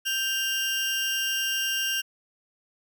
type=tone pair together; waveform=30% pulse; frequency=1568 / 2808 Hz; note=G6 / F7; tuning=0 / +9 cents; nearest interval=minor seventh; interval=1009 cents; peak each=-27 / -24 dBFS; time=0.05-2.02 s; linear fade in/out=20 ms; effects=none